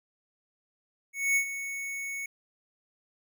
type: tone with ADSR envelope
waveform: square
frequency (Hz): 2215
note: C#7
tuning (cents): -2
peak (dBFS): -22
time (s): 1.13-2.26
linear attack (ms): 230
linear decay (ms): 85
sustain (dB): -12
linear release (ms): 4
effects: none